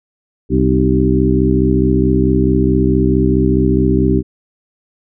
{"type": "harmonic tone with a mistuned harmonic", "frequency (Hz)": 64.6, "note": "C2", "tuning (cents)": -21, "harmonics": [1, 2, 3, 4, 5, 6], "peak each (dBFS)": [-17, -17, -17, -17, -17, -17], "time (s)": [0.49, 4.23], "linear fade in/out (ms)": 50, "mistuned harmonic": 5, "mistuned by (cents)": -53, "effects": []}